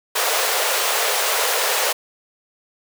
pink high-pass noise, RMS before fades -20 dBFS, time 0.15-1.93 s, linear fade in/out 10 ms, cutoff 440 Hz, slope 48 dB/octave, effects none

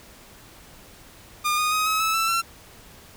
sawtooth tone with pitch steps, 1211 / 1233.6 / 1256.6 / 1280 / 1303.9 / 1328.3 / 1353 Hz, D#6 / D#6 / D#6 / D#6 / E6 / E6 / E6, -47 / -15 / +17 / +49 / -19 / +13 / +45 cents, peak -17 dBFS, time 1.44-2.42 s, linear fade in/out 20 ms, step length 140 ms, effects pink hiss -48 dBFS RMS until 3.16 s

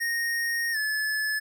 square tone with pitch glide, 1859 to 1724.5 Hz, A#6 to A6, -5 to -35 cents, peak -26 dBFS, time 0-1.4 s, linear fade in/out 20 ms, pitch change -130 cents, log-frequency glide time 0.72-0.77 s, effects none

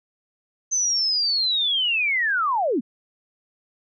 sine linear sweep, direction down, 6220 to 197.7 Hz, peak -19 dBFS, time 0.71-2.81 s, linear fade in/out 20 ms, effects none

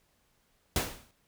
pink noise with exponential decay, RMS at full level -26 dBFS, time 0.76-1.11 s, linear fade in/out 1 ms, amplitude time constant 74 ms, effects pink hiss -71 dBFS RMS until 1.27 s

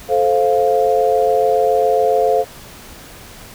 sine chord, F major, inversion first, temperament just, 436.5 / 523.8 / 698.5 Hz, A4 / C5 / F5, -14 / +2 / 0 cents, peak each -16 dBFS, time 0.08-2.45 s, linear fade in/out 50 ms, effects pink hiss -38 dBFS RMS until 3.54 s

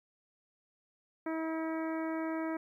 harmonic tone, 321.6 Hz, E4, 43 cents flat, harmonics 1 / 2 / 3 / 4 / 5 / 6 / 7, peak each -34 / -40 / -44 / -46 / -48 / -50 / -51 dBFS, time 1.26-2.57 s, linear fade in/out 5 ms, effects 12-bit

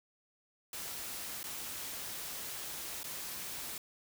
white noise with dropouts, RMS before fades -42 dBFS, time 0.73-3.78 s, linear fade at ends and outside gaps 2 ms, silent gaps 1.431-1.44 / 3.032-3.041 s, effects none

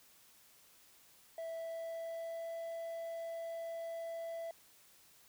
triangle tone with pitch glide, 658 to 664.9 Hz, E5 to E5, -3 to +15 cents, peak -38 dBFS, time 1.38-4.51 s, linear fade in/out 2 ms, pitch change +18 cents, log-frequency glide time 1.51-2.57 s, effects white hiss -64 dBFS RMS until 5.28 s

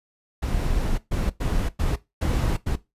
brown noise bursts at uneven times, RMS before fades -23 dBFS, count 6, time 0.42-0.98 / 1.11-1.3 / 1.4-1.69 / 1.79-1.96 / 2.21-2.57 / 2.66-2.76 s, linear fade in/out 10 ms, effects noise-tail reverb RT60 0.2 s tail -17 dB re dry + resampled to 32000 Hz

